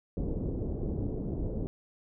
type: low-pass noise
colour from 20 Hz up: pink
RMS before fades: -33 dBFS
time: 0.17-1.67 s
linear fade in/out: 0 ms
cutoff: 470 Hz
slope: 24 dB/octave
effects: none